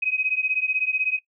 sine beating tone pair, 2519 / 2535 Hz, D#7 / D#7, +21 / +32 cents, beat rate 16 Hz, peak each -23 / -24 dBFS, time 0.02-1.19 s, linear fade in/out 10 ms, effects noise-tail reverb RT60 0.1 s tail -17 dB re dry

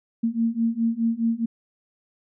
sine beating tone pair, 226.7 / 231.5 Hz, A#3 / A#3, -48 / -12 cents, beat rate 4.8 Hz, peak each -24 / -23 dBFS, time 0.23-1.46 s, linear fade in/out 10 ms, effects none

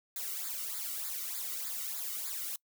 blue noise with flanger, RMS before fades -38 dBFS, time 0.16-2.56 s, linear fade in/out 2 ms, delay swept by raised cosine 0.34 to 1.22 ms, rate 3.3 Hz, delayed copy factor -0.95, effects noise-tail reverb RT60 0.1 s tail -25 dB re dry

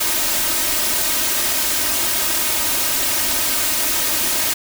white noise with comb filter, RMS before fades -19 dBFS, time 0-4.54 s, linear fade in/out 10 ms, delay 3.2 ms, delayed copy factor +0.65, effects none

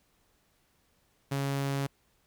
sawtooth tone, 138.59 Hz, C#3, in tune, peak -25 dBFS, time 1.31-1.87 s, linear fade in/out 10 ms, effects pink hiss -70 dBFS RMS until 2.26 s

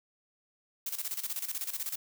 blue noise with tremolo, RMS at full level -34 dBFS, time 0.86-1.96 s, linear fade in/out 5 ms, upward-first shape square, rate 16 Hz, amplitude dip 75%, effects none

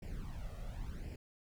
brown noise with flanger, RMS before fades -43 dBFS, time 0.02-1.16 s, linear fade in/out 5 ms, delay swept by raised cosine 0.39 to 1.59 ms, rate 0.93 Hz, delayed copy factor +0.75, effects none

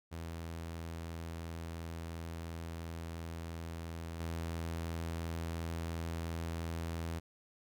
sawtooth tone with level steps, 82.9 Hz, E2, 10 cents sharp, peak -37 / -33 dBFS, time 0.11-7.2 s, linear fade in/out 20 ms, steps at 4.2 s, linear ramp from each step 5 ms, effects none

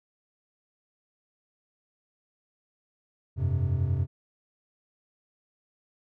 triangle chord, F suspended second, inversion none, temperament equal, 87.31 / 98 / 130.81 Hz, F2 / G2 / C3, 0 / 0 / 0 cents, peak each -26 / -27 / -26 dBFS, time 3.36-4.07 s, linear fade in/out 50 ms, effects none

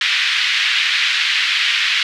white band-pass noise, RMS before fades -17 dBFS, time 0.01-2.03 s, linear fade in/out 2 ms, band 1700 to 3600 Hz, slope 24 dB/octave, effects none

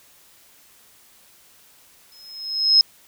sine tone with exponential growth, 5150 Hz, E8, 41 cents flat, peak -8 dBFS, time 2.12-2.81 s, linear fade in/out 1 ms, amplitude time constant 150 ms, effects white hiss -53 dBFS RMS until 3.07 s

